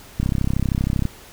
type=click train; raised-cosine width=5 ms; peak=-8 dBFS; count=29; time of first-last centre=0.2-1.054 s; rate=32.8 Hz; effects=pink hiss -44 dBFS RMS until 1.32 s